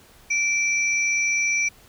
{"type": "tone pair together", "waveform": "sine", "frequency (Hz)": [2335, 5860], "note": ["D7", "F#8"], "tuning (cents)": [-11, -18], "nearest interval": "octave + major third", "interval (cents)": 1593, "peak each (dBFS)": [-20, -27], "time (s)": [0.3, 1.69], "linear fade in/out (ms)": 10, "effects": ["pink hiss -52 dBFS RMS until 1.88 s"]}